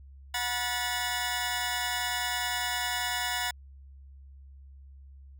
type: tone cluster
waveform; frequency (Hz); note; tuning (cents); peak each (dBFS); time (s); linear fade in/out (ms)
15% pulse; 730 / 970 / 1741; F#5 / B5 / A6; -24 / -31 / -19; -27; 0.34-3.51; 5
effects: added 68 Hz sine -47 dBFS peak until 5.39 s